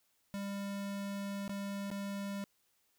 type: tone with dropouts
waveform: square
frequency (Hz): 199.4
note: G3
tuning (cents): +30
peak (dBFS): -38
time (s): 0.34-2.44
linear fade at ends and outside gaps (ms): 0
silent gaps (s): 1.479-1.494 / 1.903-1.914
effects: white hiss -75 dBFS RMS until 2.98 s